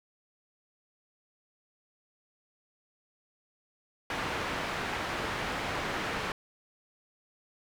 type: low-pass noise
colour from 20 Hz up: white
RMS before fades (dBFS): -34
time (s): 4.1-6.32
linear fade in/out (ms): 2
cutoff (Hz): 1900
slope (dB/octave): 12
effects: none